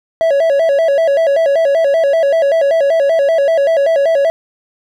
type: tone with vibrato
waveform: triangle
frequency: 605 Hz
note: D#5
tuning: 49 cents flat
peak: -7 dBFS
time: 0.21-4.3 s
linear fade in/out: 0 ms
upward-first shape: square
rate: 5.2 Hz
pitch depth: 140 cents each way
effects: none